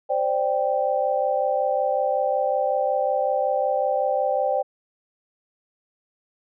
sine chord, C suspended second, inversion none, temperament just, 523.3 / 588.7 / 784.9 Hz, C5 / D5 / G5, 0 / +4 / +2 cents, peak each -24 dBFS, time 0.09-4.63 s, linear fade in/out 20 ms, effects none

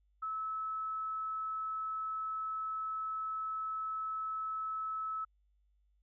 sine tone, 1300 Hz, E6, 24 cents flat, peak -35 dBFS, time 0.22-5.25 s, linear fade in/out 10 ms, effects added 50 Hz sine -69 dBFS peak until 6.02 s

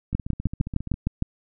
two click trains, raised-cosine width 5 ms, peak -19 / -10 dBFS, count 13 / 8, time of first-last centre 0.13-0.941 / 0.15-1.224 s, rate 14.8 / 6.52 Hz, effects none

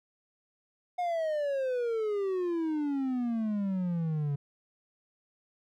triangle exponential sweep, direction down, 724 to 140 Hz, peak -26 dBFS, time 0.98-4.36 s, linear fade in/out 10 ms, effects none

